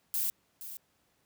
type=noise with echo; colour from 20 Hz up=violet; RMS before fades=-31 dBFS; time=0.14-0.3 s; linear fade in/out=0 ms; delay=470 ms; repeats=1; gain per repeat=-12 dB; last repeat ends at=0.77 s; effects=pink hiss -72 dBFS RMS until 1.25 s + high-pass 80 Hz 12 dB/octave